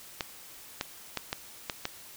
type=clicks; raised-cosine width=0.2 ms; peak=-13 dBFS; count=6; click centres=0.208 / 0.811 / 1.173 / 1.329 / 1.698 / 1.854 s; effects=white hiss -49 dBFS RMS until 2.16 s